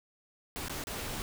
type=noise with dropouts; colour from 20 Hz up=pink; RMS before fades=-38 dBFS; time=0.56-1.22 s; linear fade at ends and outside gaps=0 ms; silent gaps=0.683-0.696 / 0.838-0.871 s; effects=none